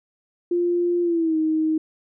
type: tone with pitch glide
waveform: sine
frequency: 349.2 to 314.7 Hz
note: F4 to D#4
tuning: 0 to +20 cents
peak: -18 dBFS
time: 0.51-1.78 s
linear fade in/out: 5 ms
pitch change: -180 cents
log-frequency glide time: 1.02-1.37 s
effects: none